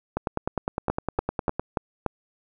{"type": "two click trains", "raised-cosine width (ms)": 1, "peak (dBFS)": [-11, -9], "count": [15, 5], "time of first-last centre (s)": [[0.17, 1.596], [0.9, 2.063]], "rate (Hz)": [9.82, 3.44], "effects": []}